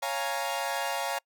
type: chord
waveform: sawtooth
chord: Bb minor seventh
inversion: first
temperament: equal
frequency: 554.4 / 698.5 / 830.6 / 932.3 Hz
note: Db5 / F5 / Ab5 / Bb5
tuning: 0 / 0 / 0 / 0 cents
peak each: -31 dBFS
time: 0.02-1.19 s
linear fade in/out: 10 ms
effects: noise-tail reverb RT60 0.1 s tail -26 dB re dry